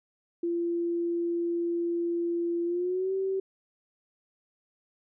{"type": "tone with pitch glide", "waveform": "sine", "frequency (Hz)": [342, 383.9], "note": ["F4", "G4"], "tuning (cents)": [-36, -36], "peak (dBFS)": -26, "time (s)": [0.43, 3.4], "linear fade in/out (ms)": 5, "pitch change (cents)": 200, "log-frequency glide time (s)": [2.65, 3.13], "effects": []}